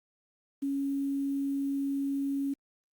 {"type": "tone with quantisation", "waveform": "sine", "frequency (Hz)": 277.2, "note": "C#4", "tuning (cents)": 0, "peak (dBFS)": -28, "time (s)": [0.62, 2.54], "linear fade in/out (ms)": 10, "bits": 9, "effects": ["Opus 48 kbps"]}